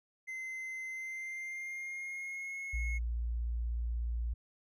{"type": "tone with pitch glide", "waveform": "triangle", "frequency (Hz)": [2064, 2173], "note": ["C7", "C#7"], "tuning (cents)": [-24, -35], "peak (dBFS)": -37, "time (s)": [0.27, 2.99], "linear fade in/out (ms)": 20, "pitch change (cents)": 89, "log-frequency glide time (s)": [0.89, 2.58]}
{"type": "tone", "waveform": "sine", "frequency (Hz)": 58.27, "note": "A#1", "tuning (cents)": 0, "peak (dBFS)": -32, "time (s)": [2.73, 4.34], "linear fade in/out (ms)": 10}
{"effects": []}